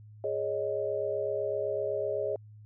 sine chord, Ab suspended fourth, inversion none, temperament equal, 415.3 / 554.4 / 622.3 Hz, Ab4 / Db5 / Eb5, 0 / 0 / 0 cents, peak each -33 dBFS, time 0.24-2.36 s, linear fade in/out 2 ms, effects added 106 Hz sine -48 dBFS peak until 2.65 s

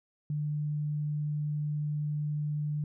sine tone, 149.1 Hz, D3, 27 cents sharp, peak -29 dBFS, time 0.3-2.84 s, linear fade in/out 2 ms, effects none

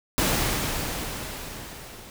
pink noise with level ramp, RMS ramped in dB -22 to -44 dBFS, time 0.18-2.1 s, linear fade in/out 0 ms, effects none

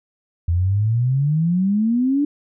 sine exponential sweep, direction up, 82.6 to 295.9 Hz, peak -15 dBFS, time 0.48-2.25 s, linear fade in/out 5 ms, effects none

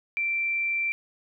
sine tone, 2349 Hz, D7, in tune, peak -24 dBFS, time 0.17-0.92 s, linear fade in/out 0 ms, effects none

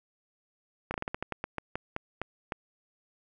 slowing click train, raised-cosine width 0.5 ms, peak -17 dBFS, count 14, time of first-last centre 0.91-2.522 s, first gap 31 ms, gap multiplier 1.21, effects none

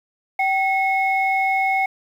sine tone pair together, 771 / 2181 Hz, G5 / C#7, -29 / -29 cents, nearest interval octave + tritone, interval 1800 cents, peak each -18 / -20 dBFS, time 0.39-1.86 s, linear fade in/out 5 ms, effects tanh soft clip ceiling -9 dBFS + 8-bit

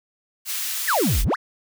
white high-pass noise, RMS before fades -27 dBFS, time 0.45-1.25 s, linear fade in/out 50 ms, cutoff 1700 Hz, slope 12 dB/octave
triangle exponential two-way sweep, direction down then up, 2123 to 34.17 to 2123 Hz, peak -16 dBFS, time 0.87-1.36 s, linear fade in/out 20 ms, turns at 1.23 s
effects none

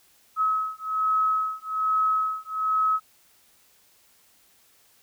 sine beating tone pair, 1282 / 1283.2 Hz, E6 / E6, -49 / -47 cents, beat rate 1.2 Hz, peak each -25 dBFS, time 0.36-3 s, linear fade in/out 50 ms, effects white hiss -60 dBFS RMS until 5.02 s

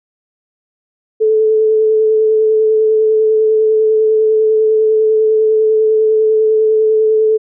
sine tone with vibrato, 435.8 Hz, A4, 17 cents flat, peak -8 dBFS, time 1.2-7.38 s, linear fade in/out 20 ms, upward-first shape sine, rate 10 Hz, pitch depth 14 cents each way, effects none

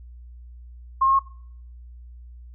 sine tone with pitch steps, 1068 / 1076.7 / 1085.4 Hz, C6 / C6 / C#6, +35 / +49 / -37 cents, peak -15 dBFS, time 1.01-1.193 s, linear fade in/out 10 ms, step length 61 ms, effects noise-tail reverb RT60 0.6 s tail -21 dB re dry + added 60 Hz sine -40 dBFS peak until 2.54 s

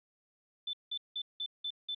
sine tone bursts, 3523 Hz, A7, 1 cent sharp, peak -34 dBFS, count 6, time 0.67-1.948 s, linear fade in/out 5 ms, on 63 ms, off 180 ms, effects none

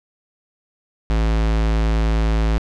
square tone, 54.7 Hz, A1, 9 cents flat, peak -16 dBFS, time 1.1-2.58 s, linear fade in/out 0 ms, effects low-pass 5000 Hz 12 dB/octave

